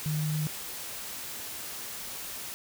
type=tone in noise; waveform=sine; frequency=153.1 Hz; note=D#3; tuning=28 cents flat; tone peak=-27 dBFS; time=0.06-0.47 s; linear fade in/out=0 ms; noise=white; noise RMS=-39 dBFS; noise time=0-2.54 s; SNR=+9 dB; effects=none